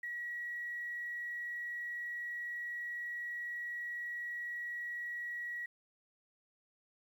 sine tone with quantisation, 1918 Hz, A#6, 49 cents sharp, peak -38 dBFS, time 0.03-5.66 s, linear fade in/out 5 ms, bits 11, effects none

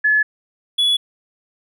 sine / triangle tone pair in turn, 1713 / 3401 Hz, A6 / G#7, -47 / +40 cents, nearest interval octave, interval 1187 cents, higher second, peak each -12 dBFS, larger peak neither, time 0.04-0.23 / 0.78-0.97 s, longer neither, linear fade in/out 10 ms, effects none

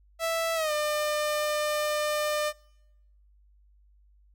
sawtooth tone with pitch glide, 659 to 600.8 Hz, E5 to D5, -1 to +39 cents, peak -22 dBFS, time 0.19-2.53 s, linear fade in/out 50 ms, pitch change -160 cents, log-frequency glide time 0.55-0.72 s, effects noise-tail reverb RT60 0.9 s tail -25 dB re dry + added 50 Hz sine -57 dBFS peak until 4.34 s

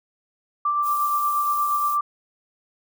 sine tone with tremolo, 1174.7 Hz, D6, in tune, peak -18 dBFS, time 0.65-2.01 s, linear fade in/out 5 ms, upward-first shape sine, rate 8.5 Hz, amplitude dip 30%
violet noise, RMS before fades -35 dBFS, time 0.82-1.98 s, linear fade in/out 50 ms
effects none

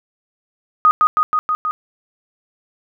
sine tone with echo, 1244.5 Hz, D#6, in tune, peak -7 dBFS, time 0.85-0.91 s, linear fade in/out 0 ms, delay 160 ms, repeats 5, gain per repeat -2 dB, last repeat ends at 1.71 s, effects none

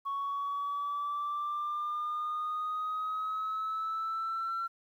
sine exponential sweep, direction up, 1108.7 to 1357 Hz, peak -30 dBFS, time 0.05-4.68 s, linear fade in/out 20 ms, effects tanh soft clip ceiling -29 dBFS + 11-bit

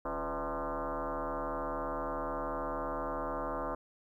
sine tone with frequency modulation, 274.5 Hz, C#4, 17 cents flat, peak -33 dBFS, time 0.05-3.75 s, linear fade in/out 5 ms, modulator 155 Hz, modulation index 6.7, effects 12-bit

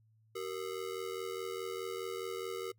square ring-modulated tone, 424 Hz, G#4, 36 cents sharp, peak -35 dBFS, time 0.35-2.72 s, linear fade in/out 10 ms, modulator 42.4 Hz, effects noise-tail reverb RT60 0.1 s tail -23 dB re dry + added 110 Hz sine -65 dBFS peak until 2.78 s

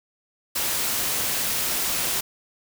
white noise, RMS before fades -25 dBFS, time 0.55-2.21 s, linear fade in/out 10 ms, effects none

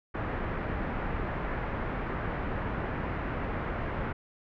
pink low-pass noise, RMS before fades -33 dBFS, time 0.14-4.13 s, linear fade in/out 10 ms, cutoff 2000 Hz, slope 24 dB/octave, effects none

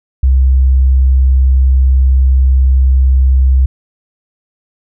sine tone, 65.41 Hz, C2, in tune, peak -5 dBFS, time 0.23-3.66 s, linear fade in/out 5 ms, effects none

